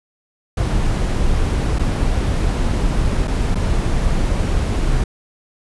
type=noise with dropouts; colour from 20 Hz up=brown; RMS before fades=-17 dBFS; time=0.57-5.04 s; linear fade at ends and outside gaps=5 ms; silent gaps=1.788-1.792 / 3.274-3.278 / 3.547-3.554 s; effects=resampled to 24000 Hz

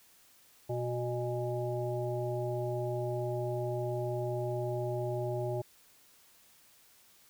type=harmonic tone with a mistuned harmonic; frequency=122.2 Hz; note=B2; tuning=18 cents flat; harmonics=1 / 3 / 5 / 7; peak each=-35 / -36 / -37 / -43 dBFS; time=0.69-5.62 s; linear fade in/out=10 ms; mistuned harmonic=7; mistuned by=-53 cents; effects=white hiss -62 dBFS RMS until 7.29 s

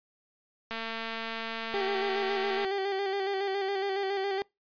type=click train; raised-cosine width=0.3 ms; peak=-20 dBFS; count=439; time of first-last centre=0.71-2.648 s; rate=226 Hz
type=tone with vibrato; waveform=30% pulse; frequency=391.9 Hz; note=G4; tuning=in tune; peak=-26 dBFS; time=1.74-4.42 s; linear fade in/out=0 ms; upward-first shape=square; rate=7.2 Hz; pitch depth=36 cents each way
effects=noise-tail reverb RT60 0.2 s tail -25 dB re dry + resampled to 11025 Hz

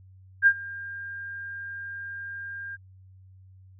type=tone with ADSR envelope; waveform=sine; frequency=1603 Hz; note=G6; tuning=38 cents sharp; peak=-12 dBFS; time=0.42-2.77 s; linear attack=46 ms; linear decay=63 ms; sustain=-22 dB; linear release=26 ms; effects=added 94 Hz sine -49 dBFS peak until 3.79 s

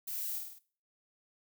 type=noise with echo; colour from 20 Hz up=violet; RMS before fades=-39 dBFS; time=0.07-0.39 s; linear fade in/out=10 ms; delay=50 ms; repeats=4; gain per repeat=-4 dB; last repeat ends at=0.59 s; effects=noise-tail reverb RT60 0.4 s tail -17 dB re dry

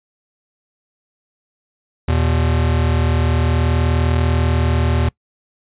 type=tone pair together; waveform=square; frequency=80.4 / 120.72 Hz; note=E2 / B2; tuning=-43 / -39 cents; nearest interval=perfect fifth; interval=704 cents; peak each=-16 / -20 dBFS; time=2.08-5.09 s; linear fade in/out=5 ms; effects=noise-tail reverb RT60 0.1 s tail -24 dB re dry + resampled to 8000 Hz

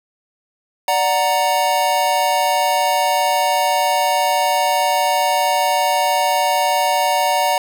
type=chord; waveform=square; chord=D augmented; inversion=none; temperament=equal; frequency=587.3 / 740 / 932.3 Hz; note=D5 / F#5 / A#5; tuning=0 / 0 / 0 cents; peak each=-22 / -19 / -19 dBFS; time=0.88-7.58 s; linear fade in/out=2 ms; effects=none

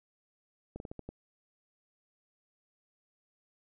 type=slowing click train; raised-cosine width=2 ms; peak=-28 dBFS; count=6; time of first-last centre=0.76-1.09 s; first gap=41 ms; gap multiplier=1.24; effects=none

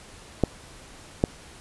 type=clicks; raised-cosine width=2 ms; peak=-5 dBFS; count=2; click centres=0.437 / 1.239 s; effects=pink hiss -47 dBFS RMS until 1.6 s + resampled to 24000 Hz

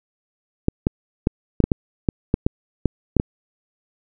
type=clicks; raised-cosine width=3 ms; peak=-3 dBFS; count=12; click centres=0.684 / 0.869 / 1.271 / 1.603 / 1.64 / 1.718 / 2.088 / 2.341 / 2.465 / 2.857 / 3.167 / 3.199 s; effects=none

